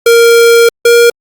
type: tone pair in turn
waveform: square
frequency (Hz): 466.2 / 471.6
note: A#4 / A#4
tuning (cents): 0 / +20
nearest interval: unison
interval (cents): 20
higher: second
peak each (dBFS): -3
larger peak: neither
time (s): 0.06-0.69 / 0.85-1.1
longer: first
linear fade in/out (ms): 5
effects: Opus 48 kbps